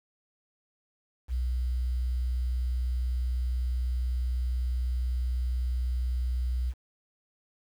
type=tone with quantisation; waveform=sine; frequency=62 Hz; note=B1; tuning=7 cents sharp; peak=-26 dBFS; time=1.28-6.74 s; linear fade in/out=50 ms; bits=9; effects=none